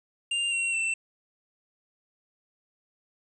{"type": "tone with pitch steps", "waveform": "square", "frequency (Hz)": [2794, 2738, 2683], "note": ["F7", "F7", "E7"], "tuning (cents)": [0, -35, 30], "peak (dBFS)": -26, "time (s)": [0.31, 0.94], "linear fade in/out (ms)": 5, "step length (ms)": 210, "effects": ["resampled to 24000 Hz", "10-bit"]}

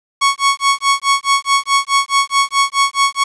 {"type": "tone with tremolo", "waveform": "sawtooth", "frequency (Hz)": 1108.7, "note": "C#6", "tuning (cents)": 0, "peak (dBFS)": -5, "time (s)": [0.21, 3.24], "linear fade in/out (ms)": 10, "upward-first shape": "sine", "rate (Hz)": 4.7, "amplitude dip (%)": 100, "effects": ["resampled to 22050 Hz", "7-bit"]}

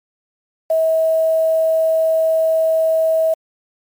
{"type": "tone with quantisation", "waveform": "sine", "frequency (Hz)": 644, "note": "E5", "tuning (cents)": -41, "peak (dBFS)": -12, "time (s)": [0.7, 3.34], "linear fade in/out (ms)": 5, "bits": 6, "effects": ["MP3 96 kbps"]}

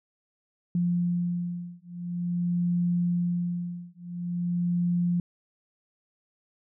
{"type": "beating tone pair", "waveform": "sine", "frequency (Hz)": [174.61, 175.08], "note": ["F3", "F3"], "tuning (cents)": [0, 5], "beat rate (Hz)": 0.47, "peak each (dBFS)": -28, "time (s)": [0.75, 5.2], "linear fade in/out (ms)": 2, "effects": []}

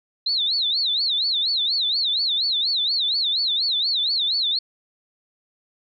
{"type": "tone with vibrato", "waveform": "sine", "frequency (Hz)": 3951, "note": "B7", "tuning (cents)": 0, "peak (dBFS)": -19, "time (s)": [0.26, 4.59], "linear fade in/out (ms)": 5, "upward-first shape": "sine", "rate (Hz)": 4.2, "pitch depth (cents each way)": 220, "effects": []}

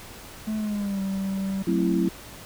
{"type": "tone with pitch glide", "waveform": "triangle", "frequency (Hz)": [216.2, 193.73], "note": ["A3", "G3"], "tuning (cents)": [-30, -20], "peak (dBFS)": -23, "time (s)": [0.47, 1.63], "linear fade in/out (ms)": 10, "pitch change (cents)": -190, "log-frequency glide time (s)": [0.57, 1.01]}
{"type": "chord", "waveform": "sine", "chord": "F# half-diminished seventh", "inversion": "none", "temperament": "just", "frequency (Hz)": [185, 222, 266.4, 333], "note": ["F#3", "A3", "C4", "E4"], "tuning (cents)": [0, 16, 31, 18], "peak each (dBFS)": [-24, -28, -28, -24], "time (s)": [1.67, 2.09], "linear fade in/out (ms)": 5}
{"effects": ["pink hiss -43 dBFS RMS until 2.45 s"]}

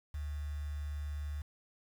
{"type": "tone with quantisation", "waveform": "sine", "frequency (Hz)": 73.42, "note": "D2", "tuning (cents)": 0, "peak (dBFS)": -36, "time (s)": [0.14, 1.42], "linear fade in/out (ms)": 5, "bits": 9, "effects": []}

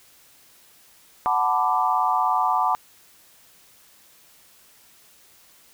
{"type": "chord", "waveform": "sine", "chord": "B minor seventh", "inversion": "second", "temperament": "equal with one note detuned", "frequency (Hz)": [740, 880, 996.9, 1174.7], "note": ["F#5", "A5", "B5", "D6"], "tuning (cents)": [0, 0, 16, 0], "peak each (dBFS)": -24, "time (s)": [1.26, 2.75], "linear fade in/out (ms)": 0, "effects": ["white hiss -54 dBFS RMS until 5.73 s"]}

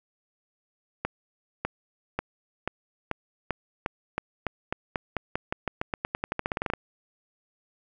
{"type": "accelerating click train", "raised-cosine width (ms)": 0.5, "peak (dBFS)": -12, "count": 29, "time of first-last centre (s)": [1.05, 6.736], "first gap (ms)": 600, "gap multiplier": 0.9, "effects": []}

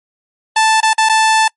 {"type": "tone with dropouts", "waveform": "sawtooth", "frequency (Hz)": 880, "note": "A5", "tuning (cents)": 0, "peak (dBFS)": -5, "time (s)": [0.56, 1.48], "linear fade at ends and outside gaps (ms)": 5, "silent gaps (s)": [[0.805, 0.829], [0.933, 0.98], [1.089, 1.095]], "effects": ["noise-tail reverb RT60 0.1 s tail -26 dB re dry", "MP3 48 kbps"]}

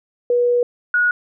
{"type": "tone pair in turn", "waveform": "sine", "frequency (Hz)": [485.2, 1454], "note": ["B4", "F#6"], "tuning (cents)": [-31, -31], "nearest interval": "octave + perfect fifth", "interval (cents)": 1900, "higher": "second", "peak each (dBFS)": -13, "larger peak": "neither", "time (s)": [[0.3, 0.63], [0.94, 1.11]], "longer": "first", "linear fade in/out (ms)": 2, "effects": []}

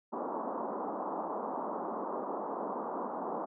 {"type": "band-pass noise", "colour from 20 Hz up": "white", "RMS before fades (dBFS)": -37, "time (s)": [0.12, 3.46], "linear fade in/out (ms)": 20, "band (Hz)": [200, 1100], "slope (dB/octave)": 48, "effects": []}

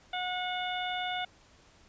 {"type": "harmonic tone with a mistuned harmonic", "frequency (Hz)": 728, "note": "F#5", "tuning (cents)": -28, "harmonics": [1, 2, 3, 4, 5], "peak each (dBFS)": [-34, -39, -40, -41, -39], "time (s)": [0.13, 1.25], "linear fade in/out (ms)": 5, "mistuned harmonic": 5, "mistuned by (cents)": -42, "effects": ["pink hiss -60 dBFS RMS until 1.88 s", "resampled to 16000 Hz"]}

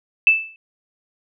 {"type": "tone with exponential decay", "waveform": "sine", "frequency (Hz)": 2637, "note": "E7", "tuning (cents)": 0, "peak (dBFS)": -6, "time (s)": [0.27, 0.56], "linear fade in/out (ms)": 1, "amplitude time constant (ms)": 61, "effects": []}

